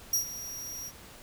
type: tone with ADSR envelope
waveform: sawtooth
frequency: 5690 Hz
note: F8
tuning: 31 cents sharp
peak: -20 dBFS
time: 0.13-0.92 s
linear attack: 5 ms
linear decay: 110 ms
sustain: -15 dB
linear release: 51 ms
effects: pink hiss -50 dBFS RMS until 1.22 s